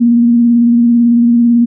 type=tone with vibrato; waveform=sine; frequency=236.5 Hz; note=A#3; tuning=25 cents sharp; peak=-5 dBFS; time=0-1.66 s; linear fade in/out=20 ms; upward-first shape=square; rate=18 Hz; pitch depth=21 cents each way; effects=none